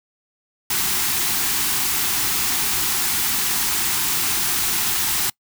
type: band-stop noise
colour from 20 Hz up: white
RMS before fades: -21 dBFS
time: 0.7-5.3 s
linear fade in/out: 5 ms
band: 420 to 720 Hz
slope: 96 dB/octave
effects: noise-tail reverb RT60 0.1 s tail -25 dB re dry